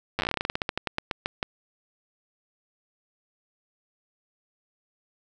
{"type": "slowing click train", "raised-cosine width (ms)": 0.3, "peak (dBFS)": -10, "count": 23, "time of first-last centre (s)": [0.19, 1.429], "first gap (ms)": 9, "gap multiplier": 1.15, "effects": []}